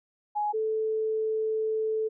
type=tone pair in turn; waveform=sine; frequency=836 / 437.9 Hz; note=G#5 / A4; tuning=+11 / -8 cents; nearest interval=major seventh; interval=1119 cents; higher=first; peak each=-25 dBFS; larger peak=neither; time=0.35-0.53 / 0.53-2.09 s; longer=second; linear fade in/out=20 ms; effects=none